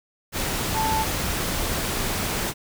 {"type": "tone in noise", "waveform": "sine", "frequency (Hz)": 880, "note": "A5", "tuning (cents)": 0, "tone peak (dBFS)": -22, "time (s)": [0.73, 1.06], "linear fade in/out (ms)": 50, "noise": "pink", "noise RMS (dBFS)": -26, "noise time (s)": [0.32, 2.54], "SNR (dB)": 1, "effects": []}